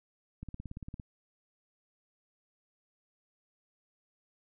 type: click train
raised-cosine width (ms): 5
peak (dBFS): -29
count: 11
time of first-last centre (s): 0.43-0.998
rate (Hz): 17.6
effects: none